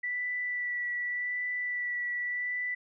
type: tone with vibrato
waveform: sine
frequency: 1966 Hz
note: B6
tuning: 8 cents flat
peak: -30 dBFS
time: 0.03-2.75 s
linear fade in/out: 10 ms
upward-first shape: sine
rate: 0.86 Hz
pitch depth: 14 cents each way
effects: none